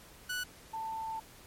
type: tone pair in turn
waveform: sawtooth / sine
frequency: 1480 / 889.2 Hz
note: F#6 / A5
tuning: 0 / +18 cents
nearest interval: major sixth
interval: 882 cents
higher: first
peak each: -30 / -35 dBFS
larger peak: first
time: 0.29-0.44 / 0.73-1.2 s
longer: second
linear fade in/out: 10 ms
effects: pink hiss -55 dBFS RMS until 1.46 s + MP3 64 kbps

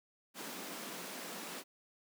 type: high-pass noise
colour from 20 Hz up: pink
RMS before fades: -45 dBFS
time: 0.34-1.64 s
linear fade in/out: 50 ms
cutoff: 180 Hz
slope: 48 dB/octave
effects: none

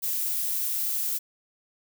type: noise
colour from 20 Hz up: violet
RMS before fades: -28 dBFS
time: 0.02-1.19 s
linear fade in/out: 20 ms
effects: none

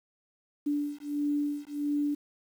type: beating tone pair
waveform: sine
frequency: 290.6 / 292.1 Hz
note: D4 / D4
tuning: -18 / -9 cents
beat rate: 1.5 Hz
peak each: -31 dBFS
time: 0.66-2.15 s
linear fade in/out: 10 ms
effects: 9-bit

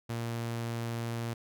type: tone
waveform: sawtooth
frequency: 116.54 Hz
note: A#2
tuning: in tune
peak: -29 dBFS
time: 0.09-1.34 s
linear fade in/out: 10 ms
effects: none

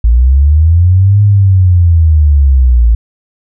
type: linear two-way sweep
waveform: sine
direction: up then down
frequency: 54.9 to 103.83 to 54.9 Hz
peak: -3 dBFS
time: 0.04-2.95 s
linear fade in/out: 5 ms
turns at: 1.22 s
effects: none

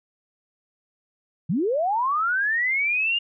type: linear sweep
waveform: sine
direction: up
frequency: 137.5 to 2852 Hz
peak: -20 dBFS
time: 1.49-3.19 s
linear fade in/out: 10 ms
effects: none

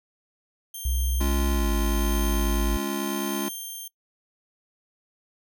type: tone with tremolo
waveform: 5% pulse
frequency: 3173 Hz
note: G7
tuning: 20 cents sharp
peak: -24 dBFS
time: 0.74-3.88 s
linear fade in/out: 5 ms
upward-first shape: triangle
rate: 0.83 Hz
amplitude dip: 45%
type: tone with pitch glide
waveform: sine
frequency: 61.4 to 53.76 Hz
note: B1 to A1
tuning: -9 to -39 cents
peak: -22 dBFS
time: 0.85-2.77 s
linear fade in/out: 5 ms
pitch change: -230 cents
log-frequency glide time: 1.52-1.68 s
type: chord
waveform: square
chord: Db major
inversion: second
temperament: just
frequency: 207.9 / 277.2 / 346.5 Hz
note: Ab3 / Db4 / F4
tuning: +2 / 0 / -14 cents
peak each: -32 dBFS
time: 1.2-3.49 s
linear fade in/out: 10 ms
effects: noise-tail reverb RT60 0.1 s tail -22 dB re dry

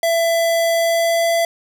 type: tone with pitch glide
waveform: square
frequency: 668 to 672.3 Hz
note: E5 to E5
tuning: +23 to +34 cents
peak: -15 dBFS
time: 0.03-1.45 s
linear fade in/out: 2 ms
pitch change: +11 cents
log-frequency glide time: 0.71-1.34 s
effects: none

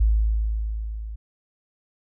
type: tone with level ramp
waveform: sine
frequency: 54 Hz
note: A1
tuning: 32 cents flat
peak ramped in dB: -14 to -31 dBFS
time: 0-1.16 s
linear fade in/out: 10 ms
effects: none

